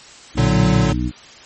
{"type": "harmonic tone", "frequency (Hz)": 61.1, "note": "B1", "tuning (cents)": -18, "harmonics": [1, 2, 3, 4, 5], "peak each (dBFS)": [-22, -24, -26, -26, -24], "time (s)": [0.34, 1.12], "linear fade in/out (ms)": 50}
{"type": "chord", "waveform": "square", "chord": "Bb augmented", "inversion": "none", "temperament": "equal", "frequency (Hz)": [116.54, 146.83, 185], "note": ["Bb2", "D3", "F#3"], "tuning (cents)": [0, 0, 0], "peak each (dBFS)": -19, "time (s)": [0.37, 0.93], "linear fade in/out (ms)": 10}
{"effects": ["white hiss -41 dBFS RMS until 1.45 s", "MP3 32 kbps"]}